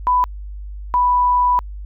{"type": "tone pair in turn", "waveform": "sine", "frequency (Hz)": [995, 987.6], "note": ["B5", "B5"], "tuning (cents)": [13, 0], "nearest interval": "unison", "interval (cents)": 13, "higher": "first", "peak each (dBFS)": -12, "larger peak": "neither", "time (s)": [[0.07, 0.24], [0.94, 1.59]], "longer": "second", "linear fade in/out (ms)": 0, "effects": ["added 50 Hz sine -28 dBFS peak until 1.85 s"]}